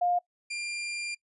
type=tone pair in turn; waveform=sine / sawtooth; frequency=708 / 2390 Hz; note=F5 / D7; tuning=+23 / +30 cents; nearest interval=octave + major sixth; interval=2107 cents; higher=second; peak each=-23 / -29 dBFS; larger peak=first; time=0.01-0.19 / 0.5-1.15 s; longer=second; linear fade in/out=10 ms; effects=noise-tail reverb RT60 0.1 s tail -21 dB re dry + resampled to 24000 Hz